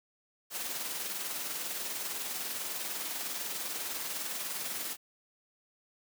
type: noise with tremolo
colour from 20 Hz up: white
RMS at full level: -35 dBFS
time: 0.5-4.97 s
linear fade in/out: 50 ms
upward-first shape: triangle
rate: 20 Hz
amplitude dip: 45%
effects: high-pass 200 Hz 12 dB/octave